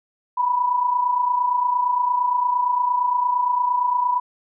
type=tone pair together; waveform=sine; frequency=959.1 / 987.8 Hz; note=A#5 / B5; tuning=+49 / 0 cents; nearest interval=minor second; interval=51 cents; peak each=-25 / -18 dBFS; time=0.37-4.2 s; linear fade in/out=10 ms; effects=none